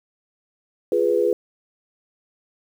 sine chord, F diminished, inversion none, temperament equal, 349.2 / 415.3 / 493.9 Hz, F4 / Ab4 / Cb5, 0 / 0 / 0 cents, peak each -23 / -20 / -20 dBFS, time 0.92-1.33 s, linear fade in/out 2 ms, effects 8-bit

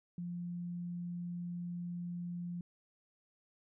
sine tone, 174.61 Hz, F3, in tune, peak -38 dBFS, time 0.18-2.61 s, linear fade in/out 2 ms, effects none

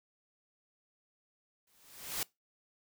white noise with exponential growth, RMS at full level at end -33 dBFS, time 1.67-2.23 s, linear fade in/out 2 ms, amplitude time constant 120 ms, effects noise-tail reverb RT60 0.2 s tail -23 dB re dry

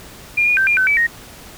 sine tone with pitch steps, 2409 / 2443 / 1560 / 2403 / 1521 / 2301 / 1867 Hz, D7 / D#7 / G6 / D7 / F#6 / D7 / A#6, +43 / -32 / -9 / +39 / +47 / -36 / +2 cents, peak -12 dBFS, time 0.37-1.07 s, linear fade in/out 10 ms, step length 100 ms, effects pink hiss -39 dBFS RMS until 1.57 s

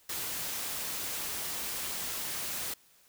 white noise, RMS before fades -36 dBFS, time 0.09-2.74 s, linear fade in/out 5 ms, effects white hiss -63 dBFS RMS until 3.08 s

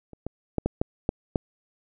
clicks, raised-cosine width 2 ms, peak -30 / -18 / -11 / -10 / -9 / -9 / -9 dBFS, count 7, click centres 0.133 / 0.266 / 0.583 / 0.66 / 0.815 / 1.091 / 1.358 s, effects none

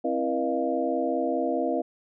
sine tone cluster, 265.1 / 329.8 / 480.9 / 611 / 691 Hz, C4 / E4 / B4 / D#5 / F5, +23 / +1 / -46 / -32 / -19 cents, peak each -30 dBFS, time 0.04-1.82 s, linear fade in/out 10 ms, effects none

